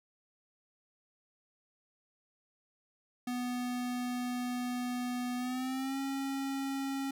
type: tone with pitch glide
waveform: square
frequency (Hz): 246.9 to 272.4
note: B3 to C#4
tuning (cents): 0 to -30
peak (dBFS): -34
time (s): 3.27-7.11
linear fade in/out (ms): 5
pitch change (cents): +170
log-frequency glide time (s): 5.37-5.99
effects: none